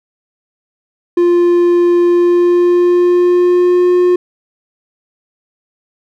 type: tone with pitch glide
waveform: triangle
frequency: 349.2 to 358 Hz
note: F4 to F4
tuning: 0 to +43 cents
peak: -5 dBFS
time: 1.17-4.16 s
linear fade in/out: 5 ms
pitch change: +43 cents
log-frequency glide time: 2.05-3.91 s
effects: none